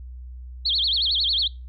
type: tone with vibrato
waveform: sine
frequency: 3745 Hz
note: A#7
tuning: 7 cents sharp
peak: -19 dBFS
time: 0.65-1.48 s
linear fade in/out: 10 ms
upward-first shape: sine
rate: 11 Hz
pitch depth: 300 cents each way
effects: noise-tail reverb RT60 0.3 s tail -25 dB re dry + added 62 Hz sine -35 dBFS peak until 1.68 s